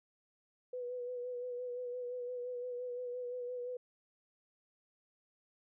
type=tone with vibrato; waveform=sine; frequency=493.5 Hz; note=B4; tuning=1 cent flat; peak=-38 dBFS; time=0.73-3.77 s; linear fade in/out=5 ms; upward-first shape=sine; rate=5.8 Hz; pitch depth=30 cents each way; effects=none

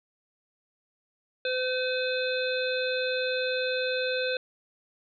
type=harmonic tone; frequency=510 Hz; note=C5; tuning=44 cents flat; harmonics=1 / 3 / 5 / 7 / 8; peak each=-28 / -33 / -35 / -36 / -37 dBFS; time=1.45-4.37 s; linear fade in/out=2 ms; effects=none

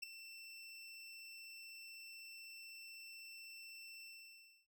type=tone with ADSR envelope; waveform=25% pulse; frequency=2684 Hz; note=E7; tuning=31 cents sharp; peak=-35 dBFS; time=0.02-4.67 s; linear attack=13 ms; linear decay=7 ms; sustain=-13 dB; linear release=640 ms; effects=none

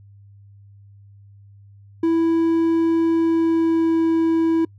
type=tone with pitch glide; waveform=triangle; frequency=329.6 to 327.3 Hz; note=E4 to E4; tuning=0 to -12 cents; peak=-13 dBFS; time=2.03-4.65 s; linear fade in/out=5 ms; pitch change=-12 cents; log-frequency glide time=3.12-4.05 s; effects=noise-tail reverb RT60 0.1 s tail -26 dB re dry + added 100 Hz sine -44 dBFS peak until 4.78 s

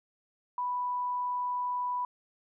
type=tone; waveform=sine; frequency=987.8 Hz; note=B5; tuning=in tune; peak=-29 dBFS; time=0.58-2.05 s; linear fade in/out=2 ms; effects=none

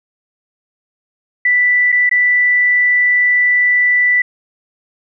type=tone with dropouts; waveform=sine; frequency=1975.5 Hz; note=B6; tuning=in tune; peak=-9 dBFS; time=1.45-4.22 s; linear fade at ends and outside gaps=5 ms; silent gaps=1.92-1.924 / 2.094-2.112 s; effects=none

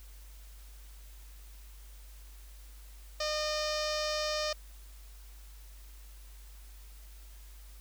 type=tone with low-pass filter; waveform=sawtooth; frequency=609 Hz; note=D#5; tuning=37 cents flat; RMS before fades=-33 dBFS; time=3.2-4.53 s; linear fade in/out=5 ms; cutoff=5300 Hz; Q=4.4; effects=added 50 Hz sine -48 dBFS peak until 7.8 s + white hiss -59 dBFS RMS until 7.8 s

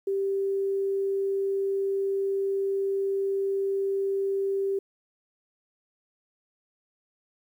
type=tone; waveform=sine; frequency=392 Hz; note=G4; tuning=in tune; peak=-24 dBFS; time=0.07-4.79 s; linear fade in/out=5 ms; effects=10-bit

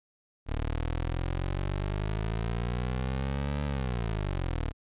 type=exponential two-way sweep; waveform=20% pulse; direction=up then down; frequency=36.71 to 73.2 to 36.71 Hz; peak=-24 dBFS; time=0.46-4.73 s; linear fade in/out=50 ms; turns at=3.64 s; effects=resampled to 8000 Hz

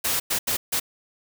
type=noise bursts at uneven times; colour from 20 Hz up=white; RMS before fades=-24 dBFS; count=4; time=0.04-0.2 / 0.3-0.39 / 0.47-0.57 / 0.72-0.8 s; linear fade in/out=10 ms; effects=none

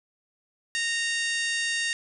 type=harmonic tone with a mistuned harmonic; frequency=926 Hz; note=A#5; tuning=12 cents flat; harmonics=2 / 3 / 4 / 5 / 6 / 7 / 8 / 9 / 10; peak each=-28 / -32 / -34 / -36 / -38 / -39 / -40 / -41 / -42 dBFS; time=0.75-1.93 s; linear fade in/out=0 ms; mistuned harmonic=8; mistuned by=-42 cents; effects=none

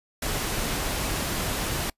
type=noise; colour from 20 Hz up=pink; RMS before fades=-28 dBFS; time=0.22-1.9 s; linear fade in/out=5 ms; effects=noise-tail reverb RT60 0.1 s tail -25 dB re dry + resampled to 32000 Hz

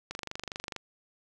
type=click train; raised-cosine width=0.2 ms; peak=-19 dBFS; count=17; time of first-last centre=0.11-0.763 s; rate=24.5 Hz; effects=none

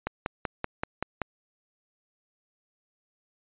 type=click train; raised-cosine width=0.5 ms; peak=-13 dBFS; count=7; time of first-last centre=0.07-1.217 s; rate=5.23 Hz; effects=resampled to 8000 Hz

